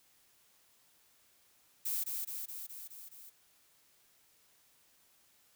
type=noise with echo; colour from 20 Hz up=violet; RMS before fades=-35 dBFS; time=1.85-2.04 s; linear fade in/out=10 ms; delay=210 ms; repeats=6; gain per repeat=-3 dB; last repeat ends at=3.3 s; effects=white hiss -68 dBFS RMS until 5.55 s